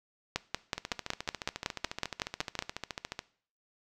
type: two click trains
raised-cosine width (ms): 0.2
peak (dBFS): -12 / -18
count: 13 / 35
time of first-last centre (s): 0.36-2.59 / 0.78-3.191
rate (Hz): 5.38 / 14.1
effects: noise-tail reverb RT60 0.5 s tail -19 dB re dry